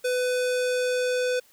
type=tone with low-pass filter sweep; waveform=square; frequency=500 Hz; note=B4; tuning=21 cents sharp; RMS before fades=-25 dBFS; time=0.04-1.4 s; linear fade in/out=10 ms; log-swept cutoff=11000 to 7100 Hz; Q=0.96; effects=white hiss -58 dBFS RMS until 1.52 s